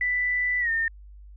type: tone with pitch glide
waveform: sine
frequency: 1983 to 1818.4 Hz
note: B6 to A#6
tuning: +7 to -43 cents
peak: -22 dBFS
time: 0.01-0.88 s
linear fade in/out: 2 ms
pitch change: -150 cents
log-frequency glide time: 0.6-0.7 s
effects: added 50 Hz sine -43 dBFS peak until 1.36 s